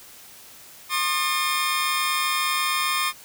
20% pulse tone cluster, 1071 / 1219 / 1785 / 5210 Hz, C6 / D#6 / A6 / E8, +40 / -36 / +24 / -21 cents, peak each -21 / -20 / -26 / -27 dBFS, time 0.89-3.13 s, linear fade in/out 50 ms, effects white hiss -46 dBFS RMS until 3.24 s

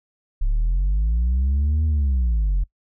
sine linear two-way sweep, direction up then down, 33 to 79.2 to 41.76 Hz, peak -14 dBFS, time 0.41-2.64 s, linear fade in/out 10 ms, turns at 1.85 s, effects noise-tail reverb RT60 0.1 s tail -24 dB re dry + tanh soft clip ceiling -16 dBFS

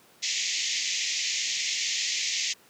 white band-pass noise, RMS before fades -29 dBFS, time 0.22-2.54 s, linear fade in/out 20 ms, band 1900 to 7100 Hz, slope 96 dB/octave, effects pink hiss -57 dBFS RMS until 2.69 s + high-pass 200 Hz 12 dB/octave

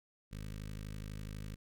15% pulse tone with notch filter, 52.1 Hz, G#1, 6 cents sharp, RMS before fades -44 dBFS, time 0.31-1.56 s, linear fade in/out 20 ms, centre 770 Hz, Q 0.61, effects none

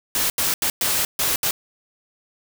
white noise bursts at uneven times, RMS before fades -21 dBFS, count 6, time 0.15-0.3 / 0.38-0.54 / 0.62-0.7 / 0.81-1.05 / 1.19-1.36 / 1.43-1.51 s, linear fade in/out 2 ms, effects none

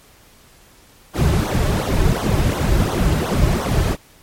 brown noise with flanger, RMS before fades -17 dBFS, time 1.13-3.97 s, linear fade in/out 50 ms, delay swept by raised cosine 0.4 to 4.3 ms, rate 2.8 Hz, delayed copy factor -0.95, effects pink hiss -49 dBFS RMS until 4.22 s + MP3 64 kbps

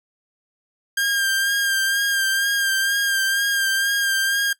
sawtooth tone with vibrato, 1600 Hz, G6, 35 cents sharp, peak -15 dBFS, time 0.97-4.53 s, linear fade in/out 5 ms, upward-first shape sine, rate 2.1 Hz, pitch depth 29 cents each way, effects noise-tail reverb RT60 0.1 s tail -18 dB re dry

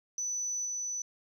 sine tone with level steps, 5980 Hz, F#8, 17 cents sharp, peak -30 / -32 dBFS, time 0.18-1.02 s, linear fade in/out 2 ms, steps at 0.65 s, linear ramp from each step 10 ms, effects tanh soft clip ceiling -28 dBFS

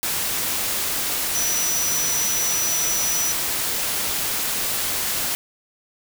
sine tone in noise, 5900 Hz, F#8, 6 cents flat, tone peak -22 dBFS, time 1.35-3.32 s, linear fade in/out 0 ms, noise white, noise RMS -24 dBFS, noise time 0.03-5.35 s, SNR -1 dB, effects none

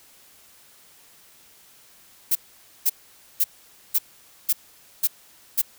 violet noise bursts, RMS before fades -19 dBFS, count 7, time 2.31-5.618 s, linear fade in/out 10 ms, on 44 ms, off 500 ms, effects white hiss -53 dBFS RMS until 5.78 s

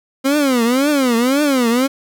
30% pulse tone with vibrato, 261.6 Hz, C4, in tune, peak -10 dBFS, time 0.24-1.88 s, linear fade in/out 20 ms, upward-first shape triangle, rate 1.9 Hz, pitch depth 260 cents each way, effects none

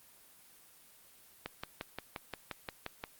click train, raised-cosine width 0.3 ms, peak -21 dBFS, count 10, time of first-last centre 1.46-3.039 s, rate 5.7 Hz, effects white hiss -60 dBFS RMS until 3.19 s + Opus 24 kbps

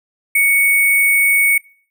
sine tone with sample-and-hold, 2227 Hz, C#7, 7 cents sharp, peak -10 dBFS, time 0.35-1.58 s, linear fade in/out 5 ms, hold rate 11025 Hz, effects noise-tail reverb RT60 0.5 s tail -25 dB re dry

